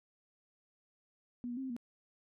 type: tone with pitch steps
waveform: sine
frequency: 243.7 / 240.5 / 266.5 / 262.1 / 237.7 Hz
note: B3 / B3 / C4 / C4 / A#3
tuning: -23 / -46 / +32 / +3 / +34 cents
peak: -37 dBFS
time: 1.44-1.765 s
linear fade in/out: 0 ms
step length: 65 ms
effects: none